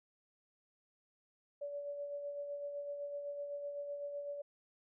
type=tone with tremolo; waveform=sine; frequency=574 Hz; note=D5; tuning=40 cents flat; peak=-38 dBFS; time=1.61-4.42 s; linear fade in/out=10 ms; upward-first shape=sine; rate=7.9 Hz; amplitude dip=40%; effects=none